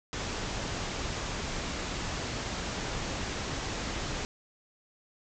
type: low-pass noise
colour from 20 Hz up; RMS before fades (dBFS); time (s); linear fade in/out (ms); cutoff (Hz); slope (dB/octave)
pink; -35; 0.13-4.25; 0; 7500; 96
effects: none